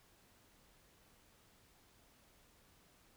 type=silence; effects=pink hiss -68 dBFS RMS until 3.16 s